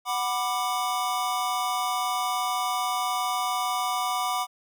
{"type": "chord", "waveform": "square", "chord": "B minor", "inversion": "second", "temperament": "just", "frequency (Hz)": [740.8, 987.8, 1185.3], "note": ["F#5", "B5", "D6"], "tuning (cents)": [2, 0, 16], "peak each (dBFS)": [-30, -31, -30], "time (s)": [0.05, 4.47], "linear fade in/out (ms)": 50, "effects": []}